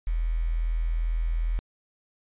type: tone with quantisation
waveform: sine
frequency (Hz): 41.2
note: E1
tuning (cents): 0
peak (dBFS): -23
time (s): 0.07-1.59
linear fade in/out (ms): 0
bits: 8
effects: resampled to 8000 Hz